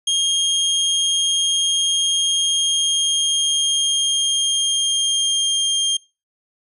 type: tone with pitch glide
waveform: sawtooth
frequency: 3236 to 3204 Hz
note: G#7 to G7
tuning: -46 to +37 cents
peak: -13 dBFS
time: 0.07-5.97 s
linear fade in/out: 5 ms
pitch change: -17 cents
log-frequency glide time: 2.37-5.73 s
effects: noise-tail reverb RT60 0.3 s tail -24 dB re dry + resampled to 24000 Hz